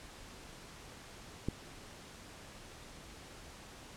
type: click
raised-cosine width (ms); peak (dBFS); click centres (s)
3; -20; 1.486
effects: pink hiss -52 dBFS RMS until 3.96 s + low-pass 9000 Hz 12 dB/octave